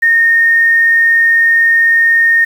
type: tone with quantisation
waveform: sine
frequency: 1839 Hz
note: A#6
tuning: 24 cents flat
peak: -6 dBFS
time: 0.02-2.45 s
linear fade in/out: 10 ms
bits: 6
effects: none